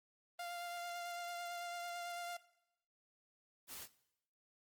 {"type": "tone with vibrato", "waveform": "sawtooth", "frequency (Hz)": 697, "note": "F5", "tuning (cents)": -4, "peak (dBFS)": -39, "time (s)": [0.39, 2.37], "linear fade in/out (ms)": 5, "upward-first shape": "triangle", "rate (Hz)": 9, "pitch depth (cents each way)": 17}
{"type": "noise", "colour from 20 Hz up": "white", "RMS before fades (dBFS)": -49, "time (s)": [3.67, 3.88], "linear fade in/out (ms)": 50}
{"effects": ["noise-tail reverb RT60 0.8 s tail -18 dB re dry", "Opus 24 kbps"]}